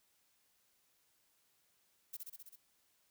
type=noise with echo; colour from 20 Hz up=violet; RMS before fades=-44 dBFS; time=2.13-2.17 s; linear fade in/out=10 ms; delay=65 ms; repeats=6; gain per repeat=-2 dB; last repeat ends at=2.56 s; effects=white hiss -75 dBFS RMS until 3.1 s